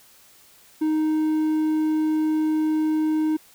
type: tone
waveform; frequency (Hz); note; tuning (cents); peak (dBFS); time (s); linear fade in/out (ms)
triangle; 311.1; D#4; 0; -17; 0.81-3.37; 10
effects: white hiss -53 dBFS RMS until 3.54 s